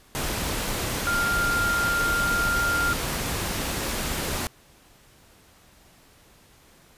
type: tone in noise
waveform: sine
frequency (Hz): 1396.9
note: F6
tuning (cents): 0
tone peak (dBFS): -22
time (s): 1.07-2.93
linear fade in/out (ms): 0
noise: pink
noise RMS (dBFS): -28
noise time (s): 0.15-4.47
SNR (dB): +3
effects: pink hiss -55 dBFS RMS until 6.97 s + resampled to 32000 Hz